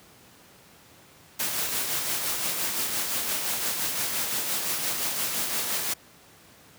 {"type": "noise with tremolo", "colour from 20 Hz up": "white", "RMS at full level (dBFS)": -27, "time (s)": [1.39, 5.94], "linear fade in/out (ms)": 10, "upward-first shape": "sine", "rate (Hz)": 5.8, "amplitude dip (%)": 35, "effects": ["pink hiss -53 dBFS RMS until 6.78 s", "high-pass 100 Hz 12 dB/octave"]}